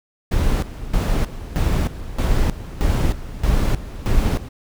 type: noise with tremolo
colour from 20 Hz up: brown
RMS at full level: -17 dBFS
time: 0.31-4.49 s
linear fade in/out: 10 ms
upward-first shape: square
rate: 1.6 Hz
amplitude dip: 80%
effects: none